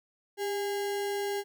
sine tone with sample-and-hold, 400.6 Hz, G4, 38 cents sharp, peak -29 dBFS, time 0.37-1.44 s, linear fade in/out 50 ms, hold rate 1225 Hz, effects none

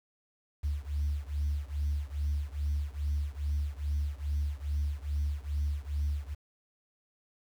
sine beating tone pair, 71.8 / 74.2 Hz, D2 / D2, -39 / +18 cents, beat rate 2.4 Hz, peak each -31 / -32 dBFS, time 0.63-6.35 s, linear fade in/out 20 ms, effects tanh soft clip ceiling -24 dBFS + 9-bit

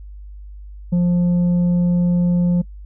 sine tone with tanh clipping, 175.9 Hz, F3, 13 cents sharp, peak -14 dBFS, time 0.92-2.62 s, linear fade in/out 10 ms, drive 4 dB, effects noise-tail reverb RT60 0.1 s tail -24 dB re dry + added 50 Hz sine -33 dBFS peak until 2.85 s

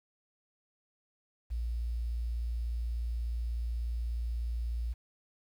sine tone, 58.27 Hz, A#1, in tune, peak -31 dBFS, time 1.5-4.94 s, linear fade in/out 20 ms, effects 10-bit

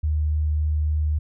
sine tone with vibrato, 76.2 Hz, D#2, 36 cents flat, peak -19 dBFS, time 0.03-1.19 s, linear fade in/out 10 ms, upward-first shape triangle, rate 3.5 Hz, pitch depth 8 cents each way, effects none

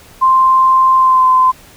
sine tone with pitch glide, 1046.5 to 1028.5 Hz, C6 to C6, 0 to -30 cents, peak -6 dBFS, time 0.21-1.52 s, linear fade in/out 20 ms, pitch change -30 cents, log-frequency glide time 0.96-1.28 s, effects pink hiss -41 dBFS RMS until 1.76 s

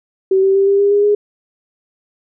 sine tone with pitch steps, 382.1 / 387.2 / 392.4 / 397.6 / 403 / 408.3 / 413.8 Hz, G4 / G4 / G4 / G4 / G4 / G#4 / G#4, -44 / -21 / +2 / +25 / +48 / -29 / -6 cents, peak -9 dBFS, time 0.31-1.15 s, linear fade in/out 5 ms, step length 120 ms, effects none

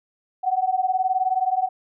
sine beating tone pair, 740 / 759 Hz, F#5 / F#5, 0 / +44 cents, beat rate 19 Hz, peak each -22 dBFS, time 0.43-1.69 s, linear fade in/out 20 ms, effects none

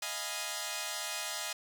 5% pulse chord, F half-diminished seventh, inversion third, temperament equal, 622.3 / 698.5 / 830.6 / 987.8 Hz, Eb5 / F5 / Ab5 / Cb6, 0 / 0 / 0 / 0 cents, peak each -29 / -30 / -29 / -31 dBFS, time 0.02-1.53 s, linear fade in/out 5 ms, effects none

